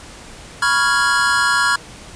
square chord, C# dominant seventh, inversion third, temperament equal with one note detuned, 982.6 / 1108.7 / 1396.9 / 1661.2 Hz, B5 / C#6 / E#6 / G#6, -9 / 0 / 0 / 0 cents, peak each -23 / -22 / -18 / -19 dBFS, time 0.62-1.76 s, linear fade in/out 5 ms, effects pink hiss -38 dBFS RMS until 2.15 s + resampled to 22050 Hz

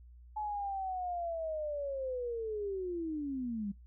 sine linear sweep, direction down, 858 to 193.6 Hz, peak -34 dBFS, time 0.36-3.72 s, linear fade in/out 10 ms, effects noise-tail reverb RT60 0.2 s tail -24 dB re dry + added 60 Hz sine -52 dBFS peak until 3.86 s

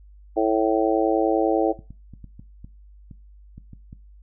harmonic tone, 110 Hz, A2, in tune, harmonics 3 / 4 / 5 / 6 / 7, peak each -22 / -23 / -24 / -25 / -25 dBFS, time 0.36-1.73 s, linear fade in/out 20 ms
clicks, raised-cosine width 5 ms, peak -28 dBFS, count 10, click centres 1.791 / 1.906 / 2.137 / 2.243 / 2.395 / 2.645 / 3.112 / 3.58 / 3.733 / 3.929 s
effects noise-tail reverb RT60 0.3 s tail -18 dB re dry + added 50 Hz sine -45 dBFS peak until 4.22 s

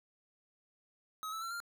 square tone with pitch steps, 1274 / 1312.8 / 1352.9 / 1394.1 Hz, D#6 / E6 / E6 / F6, +41 / -8 / +45 / -3 cents, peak -39 dBFS, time 1.23-1.602 s, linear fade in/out 0 ms, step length 93 ms, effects none

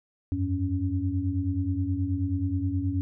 sine tone cluster, 88.1 / 97.5 / 278.5 Hz, F2 / G2 / C#4, +16 / -9 / +8 cents, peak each -29 dBFS, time 0.32-3.01 s, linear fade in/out 0 ms, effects none

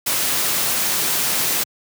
white noise, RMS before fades -20 dBFS, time 0.06-1.64 s, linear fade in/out 10 ms, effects high-pass 100 Hz 12 dB/octave

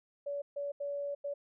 sine tone bursts at uneven times, 570 Hz, C#5, 48 cents sharp, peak -34 dBFS, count 4, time 0.26-0.42 / 0.56-0.72 / 0.8-1.15 / 1.24-1.34 s, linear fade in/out 10 ms, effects none

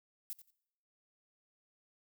violet noise with echo, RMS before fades -41 dBFS, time 0.3-0.33 s, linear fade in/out 0 ms, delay 87 ms, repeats 2, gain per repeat -14 dB, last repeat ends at 0.504 s, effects noise-tail reverb RT60 0.8 s tail -24 dB re dry

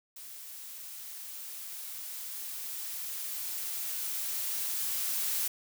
blue noise with level ramp, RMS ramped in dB -46 to -31 dBFS, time 0.16-5.48 s, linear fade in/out 5 ms, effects none

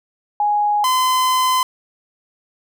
sine / 45% pulse tone pair in turn, 830.6 / 1023.8 Hz, G#5 / C6, 0 / -38 cents, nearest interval major third, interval 362 cents, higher second, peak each -14 dBFS, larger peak neither, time 0.4-0.84 / 0.84-1.63 s, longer second, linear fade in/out 2 ms, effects none

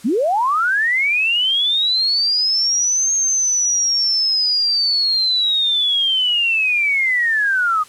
sine linear two-way sweep, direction up then down, 185 to 6450 to 1218 Hz, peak -14 dBFS, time 0.04-7.84 s, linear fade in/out 20 ms, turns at 3.13 s, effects white hiss -44 dBFS RMS until 7.88 s + low-pass 10000 Hz 12 dB/octave

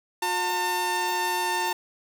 sawtooth tone pair together, 360 / 901.7 Hz, F#4 / A5, -47 / +42 cents, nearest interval octave + major third, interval 1589 cents, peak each -28 / -21 dBFS, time 0.22-1.73 s, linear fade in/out 5 ms, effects none

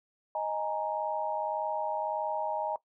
sine chord, D# suspended fourth, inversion none, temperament equal, 622.3 / 830.6 / 932.3 Hz, D#5 / G#5 / A#5, 0 / 0 / 0 cents, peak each -34 dBFS, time 0.35-2.76 s, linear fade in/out 2 ms, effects noise-tail reverb RT60 0.1 s tail -18 dB re dry

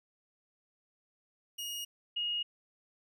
sawtooth / sine tone pair in turn, 2870 / 2870 Hz, F7 / F7, +47 / +47 cents, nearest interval unison, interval 0 cents, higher neither, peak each -34 / -31 dBFS, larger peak second, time 1.58-1.85 / 2.16-2.43 s, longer neither, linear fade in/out 10 ms, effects none

